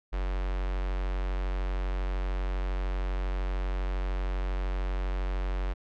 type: tone with notch filter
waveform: square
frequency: 46.4 Hz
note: F#1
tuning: 6 cents sharp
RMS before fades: -30 dBFS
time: 0.12-5.74 s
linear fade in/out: 20 ms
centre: 170 Hz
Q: 0.64
effects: low-pass 3000 Hz 12 dB/octave

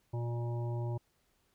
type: harmonic tone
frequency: 118.8 Hz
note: A#2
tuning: 33 cents sharp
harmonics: 1 / 3 / 5 / 7 / 8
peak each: -33 / -43 / -47 / -50 / -51 dBFS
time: 0.13-0.98 s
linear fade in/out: 10 ms
effects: pink hiss -74 dBFS RMS until 1.54 s

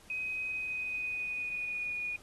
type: tone with pitch glide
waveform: sine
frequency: 2519 to 2454 Hz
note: D#7 to D#7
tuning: +21 to -25 cents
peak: -33 dBFS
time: 0.1-2.16 s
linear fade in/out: 2 ms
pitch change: -46 cents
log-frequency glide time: 0.47-1.92 s
effects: pink hiss -58 dBFS RMS until 2.22 s + AAC 32 kbps

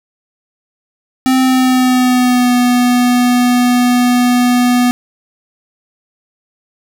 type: tone with pitch glide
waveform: square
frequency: 259.7 to 246 Hz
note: C4 to B3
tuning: -13 to -7 cents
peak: -9 dBFS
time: 1.26-4.91 s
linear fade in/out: 0 ms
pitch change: -94 cents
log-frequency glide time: 1.41-2.53 s
effects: none

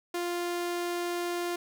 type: tone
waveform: sawtooth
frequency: 349.2 Hz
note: F4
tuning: in tune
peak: -26 dBFS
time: 0.14-1.56 s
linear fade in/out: 5 ms
effects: none

